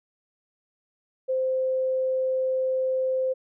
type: tone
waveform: sine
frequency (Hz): 520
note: C5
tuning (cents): -11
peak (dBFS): -22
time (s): 1.28-3.34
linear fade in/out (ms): 20
effects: none